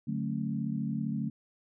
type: chord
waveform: sine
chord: D major seventh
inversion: none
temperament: equal with one note detuned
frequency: 146.83 / 185 / 220 / 272.1 Hz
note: D3 / F#3 / A3 / C#4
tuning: 0 / 0 / 0 / -32 cents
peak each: -35 / -37 / -33 / -39 dBFS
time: 0.07-1.3 s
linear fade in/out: 10 ms
effects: none